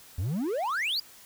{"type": "exponential sweep", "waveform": "triangle", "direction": "up", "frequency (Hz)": [78.3, 4978], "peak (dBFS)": -25, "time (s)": [0.18, 1], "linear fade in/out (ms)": 5, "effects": ["white hiss -52 dBFS RMS until 1.25 s"]}